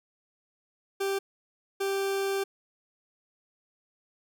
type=tone bursts at uneven times; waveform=40% pulse; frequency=392 Hz; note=G4; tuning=in tune; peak=-26 dBFS; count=2; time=1-1.19 / 1.8-2.44 s; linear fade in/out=10 ms; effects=none